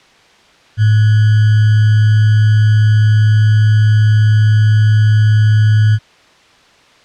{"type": "tone with sample-and-hold", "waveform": "sine", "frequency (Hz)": 107.6, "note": "A2", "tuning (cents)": -38, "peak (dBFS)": -6, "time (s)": [0.77, 5.99], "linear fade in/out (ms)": 50, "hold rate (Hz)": 1575, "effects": ["white hiss -46 dBFS RMS until 7.04 s", "low-pass 4000 Hz 12 dB/octave"]}